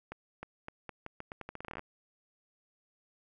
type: accelerating click train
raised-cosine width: 0.5 ms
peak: -26 dBFS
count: 19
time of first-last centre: 0.12-1.794 s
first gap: 310 ms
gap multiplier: 0.82
effects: none